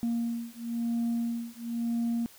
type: beating tone pair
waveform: sine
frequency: 233.1 / 234.09 Hz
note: A#3 / A#3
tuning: 0 / +7 cents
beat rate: 0.99 Hz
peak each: -30 dBFS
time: 0.03-2.26 s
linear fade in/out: 0 ms
effects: tanh soft clip ceiling -24 dBFS + white hiss -54 dBFS RMS until 2.38 s